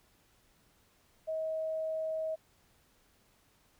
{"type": "tone", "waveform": "sine", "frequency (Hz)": 636, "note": "D#5", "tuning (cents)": 38, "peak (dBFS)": -32, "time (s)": [1.27, 2.36], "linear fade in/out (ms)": 20, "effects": ["pink hiss -68 dBFS RMS until 3.79 s"]}